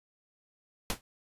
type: noise with exponential decay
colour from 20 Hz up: pink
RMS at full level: -27 dBFS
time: 0.9-1.01 s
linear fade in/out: 1 ms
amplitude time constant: 23 ms
effects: resampled to 32000 Hz